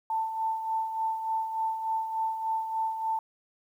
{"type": "tone with tremolo", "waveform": "sine", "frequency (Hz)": 889, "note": "A5", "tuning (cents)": 18, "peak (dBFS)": -25, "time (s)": [0.1, 3.19], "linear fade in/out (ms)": 2, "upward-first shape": "sine", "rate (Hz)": 3.4, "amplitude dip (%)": 55, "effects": ["10-bit"]}